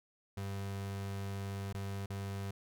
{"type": "tone with dropouts", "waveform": "35% pulse", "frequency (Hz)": 98.5, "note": "G2", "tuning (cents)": 9, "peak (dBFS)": -36, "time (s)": [0.37, 2.51], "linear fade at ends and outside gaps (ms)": 5, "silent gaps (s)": [[1.728, 1.744], [2.06, 2.1]], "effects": []}